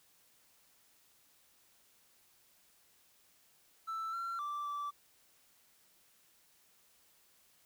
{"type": "tone with pitch steps", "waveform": "triangle", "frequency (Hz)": [1324, 1363, 1171, 1162], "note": ["E6", "F6", "D6", "D6"], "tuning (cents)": [7, -43, -5, -19], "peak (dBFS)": -34, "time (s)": [3.87, 4.91], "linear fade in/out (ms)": 20, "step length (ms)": 260, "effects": ["tanh soft clip ceiling -31 dBFS", "white hiss -68 dBFS RMS until 7.65 s"]}